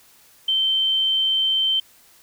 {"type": "tone", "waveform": "sine", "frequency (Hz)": 3108, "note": "G7", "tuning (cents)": -16, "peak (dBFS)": -17, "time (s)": [0.48, 1.8], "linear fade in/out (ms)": 5, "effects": ["white hiss -53 dBFS RMS until 2.22 s"]}